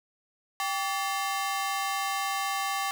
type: ring-modulated tone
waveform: sawtooth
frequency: 965 Hz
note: B5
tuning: 40 cents flat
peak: -21 dBFS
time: 0.6-2.91 s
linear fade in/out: 0 ms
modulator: 178 Hz
effects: none